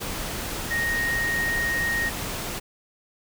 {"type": "tone in noise", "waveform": "sine", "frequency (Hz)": 1864.7, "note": "A#6", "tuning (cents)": 0, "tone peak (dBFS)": -23, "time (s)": [0.7, 2.1], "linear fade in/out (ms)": 20, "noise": "pink", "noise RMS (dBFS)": -31, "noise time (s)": [0, 2.6], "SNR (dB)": 5, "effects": []}